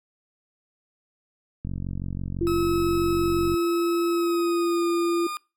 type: click train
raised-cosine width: 5 ms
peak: -19 dBFS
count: 88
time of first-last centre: 1.65-3.541 s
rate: 46 Hz
type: tone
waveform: sine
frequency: 342.1 Hz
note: F4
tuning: 36 cents flat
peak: -21 dBFS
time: 2.41-5.27 s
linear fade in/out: 5 ms
type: tone with pitch glide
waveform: 40% pulse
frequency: 1288 to 1215.7 Hz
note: E6 to D#6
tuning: -41 to -41 cents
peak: -29 dBFS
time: 2.47-5.37 s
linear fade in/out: 0 ms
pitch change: -100 cents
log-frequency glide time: 4.09-4.86 s
effects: noise-tail reverb RT60 0.3 s tail -24 dB re dry